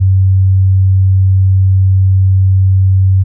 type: tone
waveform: sine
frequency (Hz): 95.1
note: F#2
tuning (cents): +48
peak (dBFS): -5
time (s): 0-3.24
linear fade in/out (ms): 20
effects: none